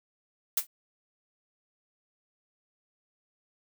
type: noise with exponential decay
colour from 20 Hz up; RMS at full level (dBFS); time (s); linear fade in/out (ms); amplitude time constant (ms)
blue; -20; 0.57-0.67; 5; 20
effects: none